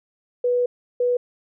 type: tone bursts at uneven times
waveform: sine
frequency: 490.6 Hz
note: B4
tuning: 12 cents flat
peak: -17 dBFS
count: 2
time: 0.44-0.66 / 1-1.17 s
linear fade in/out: 5 ms
effects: none